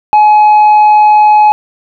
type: tone with tanh clipping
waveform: sine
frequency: 846 Hz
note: G#5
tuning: 32 cents sharp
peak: -3 dBFS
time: 0.13-1.52 s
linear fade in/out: 0 ms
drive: 3 dB
effects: none